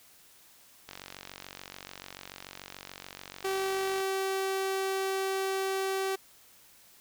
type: click train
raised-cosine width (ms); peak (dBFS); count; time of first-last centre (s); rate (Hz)
0.2; -24; 147; 0.89-4.003; 46.9
type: tone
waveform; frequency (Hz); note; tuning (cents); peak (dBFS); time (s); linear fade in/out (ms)
sawtooth; 384.9; G4; -32; -25; 3.44-6.16; 10
effects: white hiss -58 dBFS RMS until 7 s